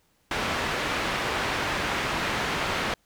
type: low-pass noise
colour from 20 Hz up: white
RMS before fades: -28 dBFS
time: 0.31-2.94 s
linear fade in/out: 2 ms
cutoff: 2200 Hz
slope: 12 dB/octave
effects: pink hiss -67 dBFS RMS until 3.05 s